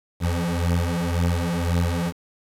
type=beating tone pair; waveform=25% pulse; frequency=85 / 86.9 Hz; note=F2 / F2; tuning=-46 / -8 cents; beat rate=1.9 Hz; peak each=-20 dBFS; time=0.2-2.13 s; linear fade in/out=50 ms; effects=resampled to 32000 Hz + 7-bit